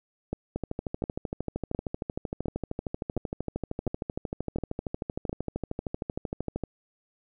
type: two click trains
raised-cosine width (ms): 2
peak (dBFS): -17 / -16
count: 80 / 8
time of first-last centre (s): 0.56-6.637 / 0.33-5.295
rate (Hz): 13 / 1.41
effects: none